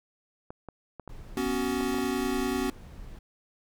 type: clicks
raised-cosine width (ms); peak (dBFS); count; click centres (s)
1; -26; 7; 0.505 / 0.687 / 0.997 / 1.077 / 1.808 / 1.944 / 1.986
type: noise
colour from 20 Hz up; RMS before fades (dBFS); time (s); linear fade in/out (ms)
brown; -43; 1.09-3.19; 5
type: chord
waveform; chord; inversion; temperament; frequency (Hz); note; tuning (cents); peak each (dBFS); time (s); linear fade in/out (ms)
square; B suspended second; none; equal with one note detuned; 246.9 / 277.2 / 374.7; B3 / C#4 / F#4; 0 / 0 / +22; -32 / -32 / -32; 1.37-2.7; 2
effects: none